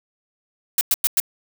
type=noise bursts; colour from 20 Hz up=blue; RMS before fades=-17 dBFS; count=4; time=0.78-1.201 s; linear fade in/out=2 ms; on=31 ms; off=99 ms; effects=none